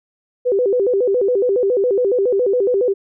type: tone with vibrato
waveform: sine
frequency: 442.1 Hz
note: A4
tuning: 8 cents sharp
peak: -13 dBFS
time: 0.45-2.94 s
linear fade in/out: 20 ms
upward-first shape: square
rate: 7.2 Hz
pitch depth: 200 cents each way
effects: none